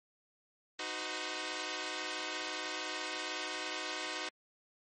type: chord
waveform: 5% pulse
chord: C diminished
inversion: first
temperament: equal with one note detuned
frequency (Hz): 311.1 / 370 / 509.8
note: Eb4 / Gb4 / C5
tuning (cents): 0 / 0 / -45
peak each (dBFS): -30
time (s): 0.79-4.29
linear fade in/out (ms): 5
effects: MP3 32 kbps